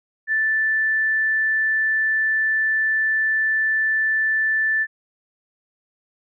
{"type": "tone", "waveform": "sine", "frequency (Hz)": 1760, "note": "A6", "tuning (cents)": 0, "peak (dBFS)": -17, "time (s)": [0.27, 4.87], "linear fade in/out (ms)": 50, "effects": []}